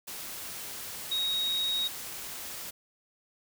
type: tone in noise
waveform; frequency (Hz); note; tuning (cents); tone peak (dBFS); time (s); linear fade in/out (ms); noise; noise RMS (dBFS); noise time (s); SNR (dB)
sine; 3778; A#7; +22; -27; 1.11-1.88; 10; white; -40; 0.07-2.71; +10
effects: none